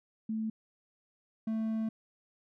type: tone pair in turn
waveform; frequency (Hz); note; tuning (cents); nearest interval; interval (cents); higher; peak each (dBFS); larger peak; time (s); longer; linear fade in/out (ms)
sine / triangle; 220 / 221.4; A3 / A3; 0 / +11; unison; 11; second; -31 / -28; second; 0.29-0.5 / 1.47-1.89; second; 5
effects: none